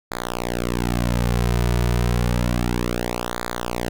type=tone with flanger; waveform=sawtooth; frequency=59.8 Hz; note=A#1; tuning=45 cents sharp; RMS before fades=-22 dBFS; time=0.11-3.89 s; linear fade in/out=5 ms; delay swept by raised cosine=0.35 to 3.75 ms; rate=0.3 Hz; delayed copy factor=-1; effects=none